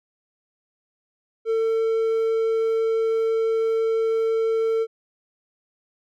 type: tone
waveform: triangle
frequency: 449 Hz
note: A4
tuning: 35 cents sharp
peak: -17 dBFS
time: 1.45-4.87 s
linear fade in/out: 50 ms
effects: none